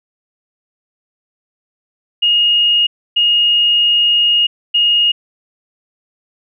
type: tone bursts at uneven times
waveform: sine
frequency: 2860 Hz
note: F7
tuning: 41 cents sharp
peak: -9 dBFS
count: 3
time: 2.22-2.87 / 3.16-4.47 / 4.74-5.12 s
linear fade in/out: 10 ms
effects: none